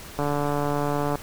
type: click train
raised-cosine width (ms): 1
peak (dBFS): -12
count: 141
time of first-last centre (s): 0.19-1.156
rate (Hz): 145
effects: pink hiss -41 dBFS RMS until 1.22 s